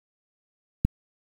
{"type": "click", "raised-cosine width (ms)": 5, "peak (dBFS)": -7, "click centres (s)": 0.85, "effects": ["7-bit"]}